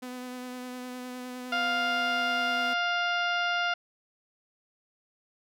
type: tone with vibrato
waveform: sawtooth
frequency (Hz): 250.7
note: B3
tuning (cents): +26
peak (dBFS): -33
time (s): 0.02-2.74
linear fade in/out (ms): 10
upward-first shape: sine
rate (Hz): 9.8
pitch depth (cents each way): 15
type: harmonic tone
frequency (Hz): 701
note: F5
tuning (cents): +6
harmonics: 1 / 2 / 3 / 4 / 5 / 6 / 7 / 8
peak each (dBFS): -31 / -28 / -37 / -34 / -40 / -47 / -44 / -50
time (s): 1.52-3.74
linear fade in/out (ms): 5
effects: none